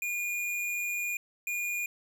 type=tone bursts at uneven times; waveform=square; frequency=2431 Hz; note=D#7; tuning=41 cents flat; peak=-31 dBFS; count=2; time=0.02-1.17 / 1.47-1.86 s; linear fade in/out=2 ms; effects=none